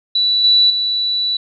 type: tone with level steps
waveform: sine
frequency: 3951 Hz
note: B7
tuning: in tune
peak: -12 / -8 / -15 dBFS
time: 0.15-1.37 s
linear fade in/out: 5 ms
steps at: 0.44 / 0.7 s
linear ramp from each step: 2 ms
effects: none